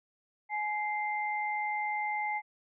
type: tone pair together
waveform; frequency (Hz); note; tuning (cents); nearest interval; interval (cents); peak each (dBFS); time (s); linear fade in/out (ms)
sine; 843 / 2090; G#5 / C7; +26 / -2; octave + major third; 1572; -32 / -34; 0.49-2.42; 50
effects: none